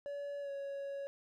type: tone with pitch glide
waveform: triangle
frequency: 570 to 557 Hz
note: C#5 to C#5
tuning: +48 to +8 cents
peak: -37 dBFS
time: 0.06-1.07 s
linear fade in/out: 0 ms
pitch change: -40 cents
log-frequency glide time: 0.41-0.5 s
effects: none